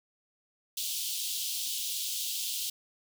pink high-pass noise, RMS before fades -34 dBFS, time 0.77-2.7 s, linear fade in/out 5 ms, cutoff 3000 Hz, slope 48 dB/octave, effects none

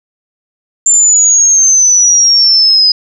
sine exponential sweep, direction down, 7280 to 4978 Hz, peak -4 dBFS, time 0.86-2.92 s, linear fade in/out 5 ms, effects none

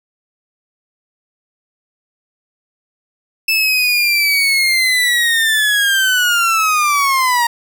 30% pulse linear sweep, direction down, 2637 to 932.3 Hz, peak -9 dBFS, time 3.48-7.47 s, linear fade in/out 5 ms, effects none

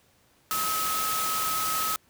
sine tone in noise, 1281 Hz, E6, 50 cents flat, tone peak -28 dBFS, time 0.51-1.96 s, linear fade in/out 0 ms, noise white, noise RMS -30 dBFS, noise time 0.51-1.96 s, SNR -1 dB, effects pink hiss -63 dBFS RMS until 2.09 s + high-pass 60 Hz 12 dB/octave

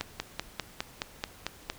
slowing click train, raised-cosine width 0.2 ms, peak -13 dBFS, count 9, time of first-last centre 0.01-1.7 s, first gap 190 ms, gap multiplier 1.03, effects pink hiss -52 dBFS RMS until 1.78 s

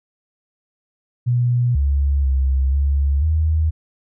sine tone with pitch steps, 122 / 70 / 66.7 / 70 / 78.8 Hz, B2 / C#2 / C2 / C#2 / D#2, -21 / +18 / +34 / +18 / +23 cents, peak -14 dBFS, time 1.26-3.71 s, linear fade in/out 20 ms, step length 490 ms, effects none

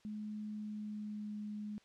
sine tone with pitch glide, 212 to 209.8 Hz, G#3 to G#3, +36 to +18 cents, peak -40 dBFS, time 0.05-1.78 s, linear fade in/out 0 ms, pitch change -18 cents, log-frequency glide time 0.5-1.37 s, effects white hiss -68 dBFS RMS until 1.84 s + low-pass 5000 Hz 12 dB/octave

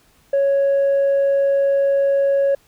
triangle tone with tanh clipping, 554.4 Hz, C#5, in tune, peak -14 dBFS, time 0.33-2.55 s, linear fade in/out 5 ms, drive 6 dB, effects pink hiss -56 dBFS RMS until 2.67 s

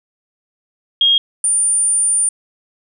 sine tone pair in turn, 3255 / 9207 Hz, G#7 / D9, -36 / -35 cents, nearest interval octave + tritone, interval 1801 cents, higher second, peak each -9 / -12 dBFS, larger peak first, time 1.01-1.18 / 1.44-2.29 s, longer second, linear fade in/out 2 ms, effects none

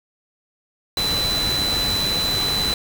sine tone in noise, 4001 Hz, B7, 22 cents sharp, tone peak -20 dBFS, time 0.97-2.74 s, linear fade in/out 2 ms, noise pink, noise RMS -26 dBFS, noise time 0.97-2.74 s, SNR +3 dB, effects none

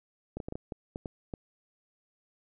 clicks, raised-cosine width 2 ms, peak -23 dBFS, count 9, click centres 0.37 / 0.402 / 0.485 / 0.524 / 0.555 / 0.722 / 0.959 / 1.058 / 1.338 s, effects none

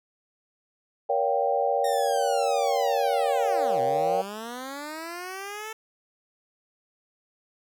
sine chord, G half-diminished seventh, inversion first, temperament just, 470.4 / 564.5 / 705.6 / 784 Hz, Bb4 / Db5 / F5 / G5, +16 / +31 / +18 / 0 cents, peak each -28 / -26 / -29 / -26 dBFS, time 1.09-4.22 s, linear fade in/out 10 ms
10% pulse linear two-way sweep, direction down then up, 1863 to 122.5 to 444.8 Hz, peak -26 dBFS, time 1.84-5.73 s, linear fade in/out 5 ms, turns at 3.81 s
effects none

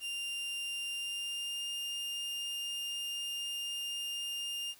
40% pulse tone with pitch glide, 2794 to 2813 Hz, F7 to F7, 0 to +12 cents, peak -35 dBFS, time 0-4.75 s, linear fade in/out 50 ms, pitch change +12 cents, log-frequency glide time 0.89-1.68 s, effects white hiss -60 dBFS RMS until 4.79 s

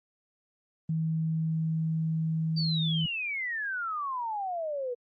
sine tone, 160.5 Hz, E3, 46 cents flat, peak -26 dBFS, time 0.89-3.06 s, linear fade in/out 5 ms
sine exponential sweep, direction down, 4699 to 475.7 Hz, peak -30 dBFS, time 2.56-4.95 s, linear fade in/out 20 ms
effects Opus 32 kbps

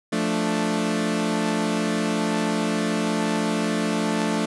sawtooth chord, D minor, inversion first, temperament equal, 174.61 / 220 / 293.7 Hz, F3 / A3 / D4, 0 / 0 / 0 cents, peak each -24 / -20 / -23 dBFS, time 0.12-4.46 s, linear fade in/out 10 ms, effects resampled to 24000 Hz

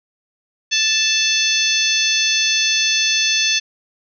harmonic tone with a mistuned harmonic, 880 Hz, A5, in tune, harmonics 2 / 3 / 4 / 5 / 6 / 7, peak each -26 / -20 / -20 / -22 / -24 / -21 dBFS, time 0.71-3.6 s, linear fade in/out 20 ms, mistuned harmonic 4, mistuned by -23 cents, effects none

